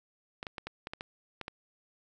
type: clicks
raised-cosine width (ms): 0.3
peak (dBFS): -22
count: 9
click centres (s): 0.429 / 0.468 / 0.582 / 0.67 / 0.871 / 0.935 / 1.009 / 1.413 / 1.481
effects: none